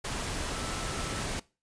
sine tone in noise, 1318.5 Hz, E6, in tune, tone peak -43 dBFS, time 0.52-1.21 s, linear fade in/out 10 ms, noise pink, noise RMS -34 dBFS, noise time 0.04-1.4 s, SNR -12 dB, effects noise-tail reverb RT60 0.3 s tail -21 dB re dry + resampled to 22050 Hz

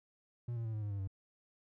triangle tone with pitch steps, 119.7 / 115.42 / 111.3 / 107.32 / 103.49 / 99.79 / 96.22 Hz, A#2 / A#2 / A2 / A2 / G#2 / G2 / G2, +46 / -17 / +20 / -43 / -6 / +31 / -32 cents, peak -34 dBFS, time 0.48-1.075 s, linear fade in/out 5 ms, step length 85 ms, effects none

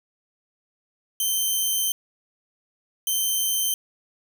5% pulse tone pair in turn, 3104 / 3104 Hz, G7 / G7, -18 / -18 cents, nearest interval unison, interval 0 cents, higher neither, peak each -13 dBFS, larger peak neither, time 1.2-1.92 / 3.07-3.74 s, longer first, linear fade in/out 2 ms, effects none

